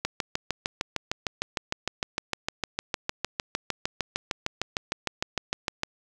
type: click train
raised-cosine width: 0.2 ms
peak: -9 dBFS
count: 39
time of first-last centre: 0.05-5.834 s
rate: 6.57 Hz
effects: 8-bit